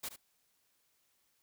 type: noise with echo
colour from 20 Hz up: white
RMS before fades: -40 dBFS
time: 0.03-0.09 s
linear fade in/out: 10 ms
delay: 73 ms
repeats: 1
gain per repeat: -11 dB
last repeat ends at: 0.163 s
effects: white hiss -75 dBFS RMS until 1.42 s